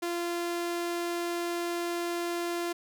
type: tone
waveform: sawtooth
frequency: 345 Hz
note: F4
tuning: 21 cents flat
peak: -26 dBFS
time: 0.02-2.73 s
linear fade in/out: 10 ms
effects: none